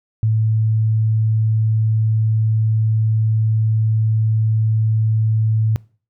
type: tone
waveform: sine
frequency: 110 Hz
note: A2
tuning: in tune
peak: -13 dBFS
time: 0.23-5.76 s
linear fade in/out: 0 ms
effects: noise-tail reverb RT60 0.4 s tail -23 dB re dry